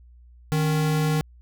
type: tone pair together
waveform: square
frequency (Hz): 154.82 / 276.4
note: D#3 / C#4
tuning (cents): -8 / -5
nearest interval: minor seventh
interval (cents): 1003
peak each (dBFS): -21 / -32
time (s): 0.52-1.21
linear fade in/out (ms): 0
effects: added 60 Hz sine -47 dBFS peak until 1.41 s